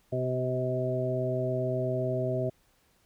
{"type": "harmonic tone with a mistuned harmonic", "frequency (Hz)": 127.3, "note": "C3", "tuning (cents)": -47, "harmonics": [1, 2, 3, 4, 5], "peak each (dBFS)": [-31, -37, -33, -39, -31], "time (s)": [0.12, 2.5], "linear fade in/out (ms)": 10, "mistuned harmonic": 4, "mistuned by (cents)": 19, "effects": ["pink hiss -67 dBFS RMS until 3.05 s"]}